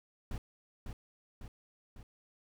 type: noise with echo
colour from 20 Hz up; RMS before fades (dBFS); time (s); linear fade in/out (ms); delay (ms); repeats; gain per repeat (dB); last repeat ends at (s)
brown; -38; 0.31-0.38; 2; 550; 3; -4; 2.03
effects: none